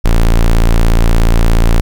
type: tone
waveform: square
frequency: 28.45 Hz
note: A#0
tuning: 41 cents flat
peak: -6 dBFS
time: 0.04-1.81 s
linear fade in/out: 10 ms
effects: 8-bit